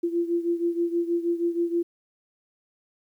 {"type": "beating tone pair", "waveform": "sine", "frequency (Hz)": [340.3, 346.6], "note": ["F4", "F4"], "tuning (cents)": [-45, -13], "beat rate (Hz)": 6.3, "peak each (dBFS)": [-24, -28], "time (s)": [0.03, 1.83], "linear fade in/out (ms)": 10, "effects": ["10-bit"]}